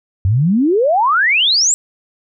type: exponential sweep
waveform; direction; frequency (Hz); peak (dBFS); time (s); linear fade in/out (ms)
sine; up; 88.9 to 7860; -10; 0.25-1.74; 0
effects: none